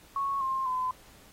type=tone with pitch steps; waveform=sine; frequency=1104 / 1060.3 / 1018.2 Hz; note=C#6 / C6 / C6; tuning=-7 / +23 / -47 cents; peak=-27 dBFS; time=0.16-0.91 s; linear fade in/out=2 ms; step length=250 ms; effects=pink hiss -56 dBFS RMS until 1.32 s + AAC 48 kbps